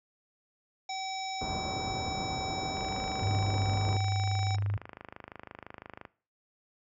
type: harmonic tone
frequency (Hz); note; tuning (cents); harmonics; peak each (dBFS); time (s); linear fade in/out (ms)
765; G5; -42; 1 / 3 / 5 / 7 / 9; -35 / -42 / -43 / -41 / -48; 0.89-4.56; 5
type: low-pass noise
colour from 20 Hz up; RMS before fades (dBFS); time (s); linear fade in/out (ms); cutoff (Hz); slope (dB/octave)
pink; -36; 1.41-3.97; 2; 1100; 24
type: click train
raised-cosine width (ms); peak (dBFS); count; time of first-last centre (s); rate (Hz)
0.5; -27; 86; 2.77-6.052; 25.9
type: tone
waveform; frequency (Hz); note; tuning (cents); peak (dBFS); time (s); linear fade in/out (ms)
sine; 101.2; G#2; -44; -27; 3.22-4.77; 5
effects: noise-tail reverb RT60 0.4 s tail -20 dB re dry + high-pass 60 Hz 12 dB/octave